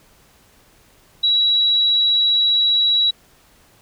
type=tone; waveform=sine; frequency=3895 Hz; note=B7; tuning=25 cents flat; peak=-13 dBFS; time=1.23-3.11 s; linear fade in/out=10 ms; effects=pink hiss -53 dBFS RMS until 3.81 s